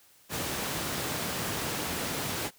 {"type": "high-pass noise", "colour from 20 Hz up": "pink", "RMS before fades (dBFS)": -33, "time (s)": [0.29, 2.51], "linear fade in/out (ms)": 50, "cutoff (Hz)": 110, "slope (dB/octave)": 12, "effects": ["white hiss -60 dBFS RMS until 2.58 s"]}